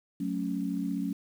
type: chord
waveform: sine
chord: F# minor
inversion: none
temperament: equal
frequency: 185 / 220 / 277.2 Hz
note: F#3 / A3 / C#4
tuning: 0 / 0 / 0 cents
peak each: -33 / -35 / -32 dBFS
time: 0.2-1.13 s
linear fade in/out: 5 ms
effects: 9-bit